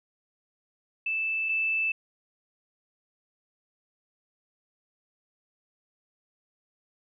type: tone pair in turn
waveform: sine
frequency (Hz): 2637 / 2637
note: E7 / E7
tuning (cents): 0 / 0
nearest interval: unison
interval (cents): 0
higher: neither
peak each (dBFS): -26 / -24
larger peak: second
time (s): 1.06-1.49 / 1.49-1.92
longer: neither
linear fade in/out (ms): 5
effects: none